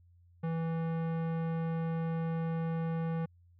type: tone with tanh clipping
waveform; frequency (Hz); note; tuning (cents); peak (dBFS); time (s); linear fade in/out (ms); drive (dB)
sine; 164.1; E3; -8; -33; 0.43-3.26; 10; 18
effects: added 87 Hz sine -59 dBFS peak until 3.59 s